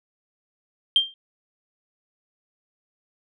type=tone with exponential decay; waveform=sine; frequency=3174 Hz; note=G7; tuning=21 cents sharp; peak=-10 dBFS; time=0.96-1.14 s; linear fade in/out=1 ms; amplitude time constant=38 ms; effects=tanh soft clip ceiling -8 dBFS